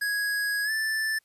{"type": "tone with pitch glide", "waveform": "square", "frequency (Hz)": [1661.2, 1760], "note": ["G#6", "A6"], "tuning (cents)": [0, 0], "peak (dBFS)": -26, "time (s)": [0.01, 1.19], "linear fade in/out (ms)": 10, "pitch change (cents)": 100, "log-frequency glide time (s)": [0.64, 0.71], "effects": ["white hiss -70 dBFS RMS until 1.24 s", "resampled to 32000 Hz"]}